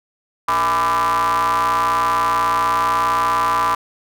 square ring-modulated tone, 88.3 Hz, F2, 20 cents sharp, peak -13 dBFS, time 0.48-3.75 s, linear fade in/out 5 ms, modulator 1090 Hz, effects none

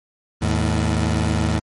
20% pulse tone pair together, 78.9 / 107.76 Hz, D#2 / A2, +25 / -36 cents, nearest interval perfect fourth, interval 539 cents, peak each -15 / -16 dBFS, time 0.41-1.6 s, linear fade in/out 20 ms, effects MP3 48 kbps

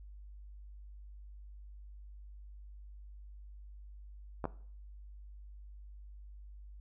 clicks, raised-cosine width 1 ms, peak -22 / -20 dBFS, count 2, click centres 4.442 / 4.454 s, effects noise-tail reverb RT60 0.5 s tail -18 dB re dry + added 50 Hz sine -48 dBFS peak until 6.8 s

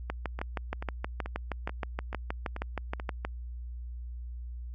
two click trains, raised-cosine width 0.5 ms, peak -17 / -22 dBFS, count 21 / 7, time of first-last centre 0.1-3.25 / 0.39-2.999 s, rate 6.35 / 2.3 Hz, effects added 60 Hz sine -37 dBFS peak until 4.74 s

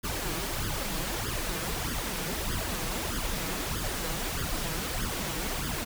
pink noise with flanger, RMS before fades -32 dBFS, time 0.03-5.85 s, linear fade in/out 20 ms, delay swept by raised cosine 0.6 to 6.3 ms, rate 1.6 Hz, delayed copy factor +0.75, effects none

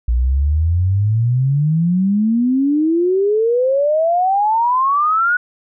sine exponential sweep, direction up, 57.4 to 1480 Hz, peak -12 dBFS, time 0.08-5.37 s, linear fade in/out 5 ms, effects none

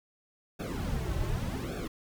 brown noise with flanger, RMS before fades -33 dBFS, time 0.59-1.88 s, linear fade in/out 10 ms, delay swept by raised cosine 1 to 4.3 ms, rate 0.86 Hz, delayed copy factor -1, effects none

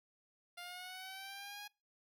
10% pulse linear sweep, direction up, 698.5 to 830.6 Hz, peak -38 dBFS, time 0.57-1.68 s, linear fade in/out 10 ms, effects noise-tail reverb RT60 0.3 s tail -26 dB re dry

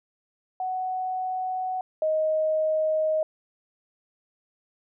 sine tone pair in turn, 744 / 625.6 Hz, F#5 / D#5, +9 / +9 cents, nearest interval minor third, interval 300 cents, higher first, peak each -26 / -21 dBFS, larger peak second, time 0.6-1.81 / 2.02-3.23 s, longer neither, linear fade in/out 2 ms, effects none

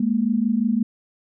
sine tone pair together, 210.1 / 235.8 Hz, G#3 / A#3, +20 / +20 cents, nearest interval major second, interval 200 cents, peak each -21 / -20 dBFS, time 0-0.83 s, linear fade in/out 5 ms, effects none

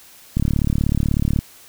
click train, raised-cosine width 5 ms, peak -6 dBFS, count 38, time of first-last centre 0.37-1.389 s, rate 36.3 Hz, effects white hiss -46 dBFS RMS until 1.68 s

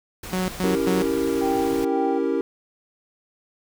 pink noise, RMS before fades -36 dBFS, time 0.23-1.85 s, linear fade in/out 5 ms
sawtooth tone bursts, 184.8 Hz, F#3, 2 cents flat, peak -18 dBFS, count 3, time 0.33-1.02 s, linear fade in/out 0 ms, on 150 ms, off 120 ms
triangle chord, C# diminished seventh, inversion none, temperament equal, 277.2 / 329.6 / 392 / 466.2 Hz, C#4 / E4 / G4 / Bb4, 0 / 0 / 0 / 0 cents, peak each -24 dBFS, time 0.64-2.41 s, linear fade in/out 0 ms
sine tone with tremolo, 784 Hz, G5, in tune, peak -24 dBFS, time 1.41-2.19 s, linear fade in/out 10 ms, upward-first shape sine, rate 2 Hz, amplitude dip 75%
effects none

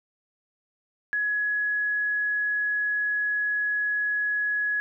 sine tone, 1682 Hz, G#6, 22 cents sharp, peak -23 dBFS, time 1.13-4.8 s, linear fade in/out 0 ms, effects none

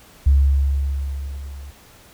sine tone with level ramp, 69.3 Hz, C#2, in tune, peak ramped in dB -8 to -33 dBFS, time 0.26-1.71 s, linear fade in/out 10 ms, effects tanh soft clip ceiling -6 dBFS + pink hiss -48 dBFS RMS until 2.13 s

